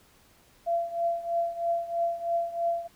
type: tone with tremolo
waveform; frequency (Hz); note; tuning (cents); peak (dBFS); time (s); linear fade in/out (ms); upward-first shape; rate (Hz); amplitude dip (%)
sine; 681; F5; -44; -22; 0.66-2.88; 20; triangle; 3.1; 85
effects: pink hiss -60 dBFS RMS until 2.95 s